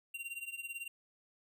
square tone with tremolo, 2764 Hz, F7, 19 cents flat, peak -38 dBFS, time 0.14-0.88 s, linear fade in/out 5 ms, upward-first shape triangle, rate 18 Hz, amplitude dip 90%, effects none

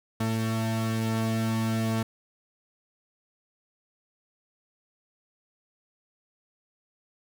45% pulse tone pair together, 111.62 / 223.8 Hz, A2 / A3, +25 / +30 cents, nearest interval octave, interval 1205 cents, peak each -28 dBFS, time 0.2-2.03 s, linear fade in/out 5 ms, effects none

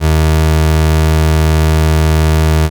30% pulse tone, 78.5 Hz, D#2, 16 cents sharp, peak -5 dBFS, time 0-2.7 s, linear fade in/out 50 ms, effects none

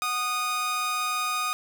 sawtooth tone pair together, 740 / 1235.3 Hz, F#5 / D#6, 0 / -13 cents, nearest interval major sixth, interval 887 cents, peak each -34 / -22 dBFS, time 0.02-1.53 s, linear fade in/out 0 ms, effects none

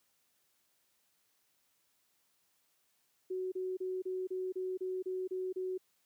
sine tone bursts, 371.6 Hz, F#4, 7 cents sharp, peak -34 dBFS, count 10, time 3.3-5.779 s, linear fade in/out 10 ms, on 220 ms, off 31 ms, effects white hiss -75 dBFS RMS until 6.05 s + high-pass 80 Hz 12 dB/octave

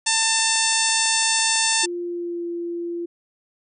harmonic tone, 894 Hz, A5, 27 cents sharp, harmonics 1 / 2 / 3 / 4 / 5 / 6 / 7 / 8 / 9 / 10, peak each -27 / -27 / -27 / -27 / -27 / -27 / -27 / -27 / -27 / -27 dBFS, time 0.06-1.86 s, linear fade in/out 10 ms
sine tone with pitch glide, 349.2 to 343.2 Hz, F4 to F4, 0 to -30 cents, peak -25 dBFS, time 1.83-3.06 s, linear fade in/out 10 ms, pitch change -30 cents, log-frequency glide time 2.02-2.46 s
effects none

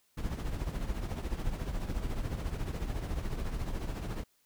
brown noise with tremolo, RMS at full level -32 dBFS, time 0.17-4.24 s, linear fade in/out 10 ms, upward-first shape triangle, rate 14 Hz, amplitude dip 65%, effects white hiss -71 dBFS RMS until 4.45 s

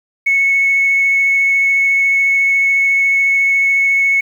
sine tone with vibrato, 2204 Hz, C#7, 11 cents flat, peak -9 dBFS, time 0.26-4.21 s, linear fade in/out 10 ms, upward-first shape sine, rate 14 Hz, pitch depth 8 cents each way, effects tanh soft clip ceiling -5 dBFS + 7-bit

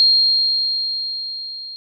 sine tone with level ramp, 4223 Hz, C8, 15 cents sharp, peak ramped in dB -9 to -30 dBFS, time 0-1.76 s, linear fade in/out 0 ms, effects none

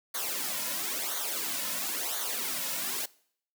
white noise with flanger, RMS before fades -33 dBFS, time 0.14-3.06 s, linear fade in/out 10 ms, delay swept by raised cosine 0.38 to 2.58 ms, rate 0.98 Hz, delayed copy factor -0.75, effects noise-tail reverb RT60 0.6 s tail -22 dB re dry + high-pass 200 Hz 12 dB/octave

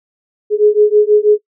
sine beating tone pair, 417.2 / 423.4 Hz, G#4 / G#4, +8 / +33 cents, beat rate 6.2 Hz, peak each -10 dBFS, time 0.5-1.39 s, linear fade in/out 50 ms, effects noise-tail reverb RT60 0.1 s tail -24 dB re dry

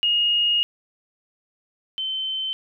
sine tone pair in turn, 2862 / 3080 Hz, F7 / G7, +42 / -31 cents, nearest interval minor second, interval 127 cents, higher second, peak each -17 / -24 dBFS, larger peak first, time 0.03-0.63 / 1.98-2.53 s, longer first, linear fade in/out 0 ms, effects none

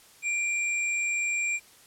sine tone pair together, 2367 / 7515 Hz, D7 / A#8, +13 / +13 cents, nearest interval octave + minor sixth, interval 2000 cents, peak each -26 / -33 dBFS, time 0.22-1.6 s, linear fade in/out 50 ms, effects white hiss -55 dBFS RMS until 1.86 s + low-pass 12000 Hz 12 dB/octave

